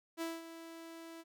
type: tone with ADSR envelope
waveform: sawtooth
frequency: 329.7 Hz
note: E4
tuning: in tune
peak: -32 dBFS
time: 0.17-1.24 s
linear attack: 44 ms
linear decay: 200 ms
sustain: -12 dB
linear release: 39 ms
effects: none